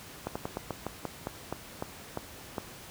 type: slowing click train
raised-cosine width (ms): 1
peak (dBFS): -18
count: 12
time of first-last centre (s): 0.27-2.582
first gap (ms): 85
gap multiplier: 1.17
effects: pink hiss -47 dBFS RMS until 2.9 s + high-pass 60 Hz 12 dB/octave